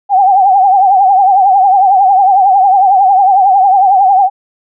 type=tone with vibrato; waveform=sine; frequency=774 Hz; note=G5; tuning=22 cents flat; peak=-4 dBFS; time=0.09-4.3 s; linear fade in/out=50 ms; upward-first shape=triangle; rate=11 Hz; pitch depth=110 cents each way; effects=none